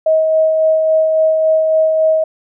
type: tone with tremolo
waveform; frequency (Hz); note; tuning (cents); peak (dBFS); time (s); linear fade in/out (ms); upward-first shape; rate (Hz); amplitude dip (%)
sine; 634; D#5; +32; -8; 0.06-2.24; 5; sine; 3.6; 30
effects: none